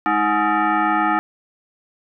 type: tone with frequency modulation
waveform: sine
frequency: 209.1 Hz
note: G#3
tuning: 12 cents sharp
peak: -15 dBFS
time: 0.06-1.19 s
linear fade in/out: 0 ms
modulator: 525 Hz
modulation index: 2.8
effects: none